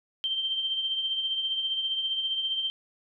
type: tone with tremolo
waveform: sine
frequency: 3136 Hz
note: G7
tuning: in tune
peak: -24 dBFS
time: 0.24-2.7 s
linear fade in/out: 0 ms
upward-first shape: triangle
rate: 15 Hz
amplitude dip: 55%
effects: none